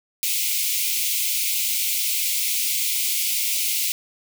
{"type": "high-pass noise", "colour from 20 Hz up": "white", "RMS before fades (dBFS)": -23, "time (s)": [0.23, 3.92], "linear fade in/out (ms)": 0, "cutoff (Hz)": 2100, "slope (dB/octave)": 96, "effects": []}